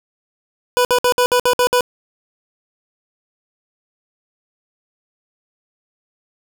25% pulse tone bursts, 493.9 Hz, B4, in tune, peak -8 dBFS, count 8, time 0.77-1.808 s, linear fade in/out 0 ms, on 79 ms, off 58 ms, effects none

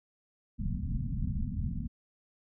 pink low-pass noise, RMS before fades -33 dBFS, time 0.58-1.88 s, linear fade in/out 20 ms, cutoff 250 Hz, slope 96 dB/octave, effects none

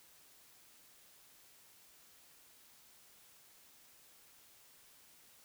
silence, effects white hiss -63 dBFS RMS until 5.44 s

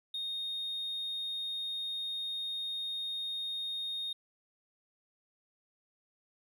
triangle tone, 3700 Hz, A#7, 14 cents flat, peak -32 dBFS, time 0.14-4.13 s, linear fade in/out 5 ms, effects tanh soft clip ceiling -30 dBFS

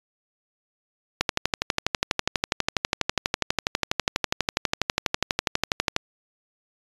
click train, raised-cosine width 0.2 ms, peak -3 dBFS, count 59, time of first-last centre 1.21-5.964 s, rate 12.2 Hz, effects resampled to 24000 Hz

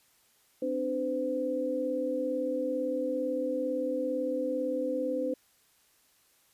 sine tone cluster, 258.7 / 296.5 / 511 Hz, C4 / D4 / C5, -19 / +17 / -41 cents, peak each -36 / -34 / -30 dBFS, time 0.62-5.34 s, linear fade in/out 5 ms, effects white hiss -66 dBFS RMS until 6.53 s + resampled to 32000 Hz

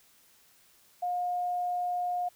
sine tone, 714 Hz, F5, 38 cents sharp, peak -28 dBFS, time 1.02-2.29 s, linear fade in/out 10 ms, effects white hiss -62 dBFS RMS until 2.35 s

